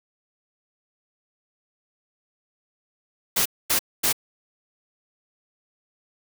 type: noise bursts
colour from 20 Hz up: white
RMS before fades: -21 dBFS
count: 3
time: 3.36-4.128 s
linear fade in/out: 10 ms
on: 96 ms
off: 240 ms
effects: none